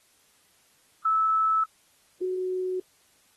sine tone pair in turn, 1307 / 369.4 Hz, E6 / F#4, -15 / -3 cents, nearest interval octave + minor seventh, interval 2188 cents, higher first, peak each -20 / -26 dBFS, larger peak first, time 1.05-1.64 / 2.21-2.8 s, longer neither, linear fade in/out 5 ms, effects white hiss -63 dBFS RMS until 3.36 s + AAC 32 kbps

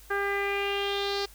sawtooth tone with low-pass filter sweep, 400 Hz, G4, 35 cents sharp, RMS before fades -29 dBFS, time 0.1-1.26 s, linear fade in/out 10 ms, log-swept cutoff 1600 to 4700 Hz, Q 4.4, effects added 50 Hz sine -51 dBFS peak until 1.34 s + white hiss -54 dBFS RMS until 1.34 s

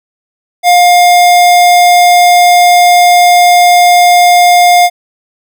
square tone, 708 Hz, F5, 23 cents sharp, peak -3 dBFS, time 0.63-4.9 s, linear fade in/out 50 ms, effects none

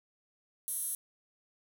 15% pulse tone with high-pass filter, 362.4 Hz, F#4, 36 cents flat, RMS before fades -36 dBFS, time 0.68-0.95 s, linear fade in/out 0 ms, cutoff 11000 Hz, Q 3.9, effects none

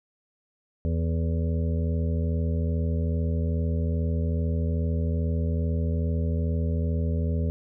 harmonic tone with a mistuned harmonic, 82.41 Hz, E2, in tune, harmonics 1 / 2 / 3 / 5 / 6 / 7, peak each -24 / -30 / -34 / -38 / -40 / -41 dBFS, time 0.85-7.5 s, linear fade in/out 0 ms, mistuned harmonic 5, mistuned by +37 cents, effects none

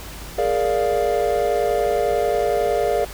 triangle chord, Bb dominant seventh, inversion third, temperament equal, 415.3 / 466.2 / 587.3 / 698.5 Hz, Ab4 / Bb4 / D5 / F5, 0 / 0 / 0 / 0 cents, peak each -21 dBFS, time 0.38-3.05 s, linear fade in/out 5 ms, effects added 50 Hz sine -36 dBFS peak until 3.13 s + pink hiss -37 dBFS RMS until 3.13 s

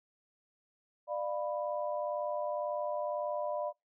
sine chord, B diminished, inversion first, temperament equal with one note detuned, 596.6 / 698.5 / 987.8 Hz, D5 / F5 / B5, +27 / 0 / 0 cents, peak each -34 / -39 / -40 dBFS, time 1.07-3.73 s, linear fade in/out 50 ms, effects noise-tail reverb RT60 0.2 s tail -26 dB re dry

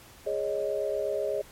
sine chord, Ab suspended fourth, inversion none, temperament equal, 415.3 / 554.4 / 622.3 Hz, Ab4 / Db5 / Eb5, 0 / 0 / 0 cents, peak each -31 dBFS, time 0.26-1.42 s, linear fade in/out 10 ms, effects pink hiss -52 dBFS RMS until 1.51 s + MP3 64 kbps

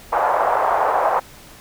white band-pass noise, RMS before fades -18 dBFS, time 0.12-1.2 s, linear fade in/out 10 ms, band 600 to 1000 Hz, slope 24 dB/octave, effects pink hiss -43 dBFS RMS until 1.6 s

